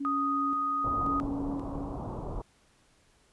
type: tone with tremolo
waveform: sine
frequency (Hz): 280.3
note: C#4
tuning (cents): +19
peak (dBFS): -31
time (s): 0-1.97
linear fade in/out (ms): 10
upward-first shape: square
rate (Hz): 0.94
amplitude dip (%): 60
type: tone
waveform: sine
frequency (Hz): 1244.5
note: D#6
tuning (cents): 0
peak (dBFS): -27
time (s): 0.05-1.2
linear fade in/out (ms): 0
type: low-pass noise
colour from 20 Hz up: pink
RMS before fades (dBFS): -37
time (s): 0.84-2.42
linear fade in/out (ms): 5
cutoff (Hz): 1100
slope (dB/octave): 48
type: click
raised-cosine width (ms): 5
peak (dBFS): -26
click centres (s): 1.757
effects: pink hiss -65 dBFS RMS until 3.32 s + resampled to 24000 Hz